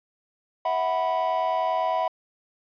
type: chord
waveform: triangle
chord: E suspended second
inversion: none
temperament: equal with one note detuned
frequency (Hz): 650.2 / 740 / 987.8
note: E5 / F#5 / B5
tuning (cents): -24 / 0 / 0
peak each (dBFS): -24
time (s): 0.65-2.08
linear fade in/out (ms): 5
effects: tanh soft clip ceiling -14 dBFS + resampled to 11025 Hz